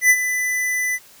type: tone with ADSR envelope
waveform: square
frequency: 1998 Hz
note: B6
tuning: 20 cents sharp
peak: -9 dBFS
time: 0.01-0.99 s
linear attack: 90 ms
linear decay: 53 ms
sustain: -11 dB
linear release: 46 ms
effects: white hiss -48 dBFS RMS until 1.2 s